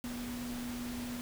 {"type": "tone in noise", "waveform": "sine", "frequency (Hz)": 243, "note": "B3", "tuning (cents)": -28, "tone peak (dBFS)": -38, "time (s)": [0.04, 1.21], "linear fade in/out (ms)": 0, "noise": "pink", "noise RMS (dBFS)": -45, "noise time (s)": [0.04, 1.21], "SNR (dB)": 4, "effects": []}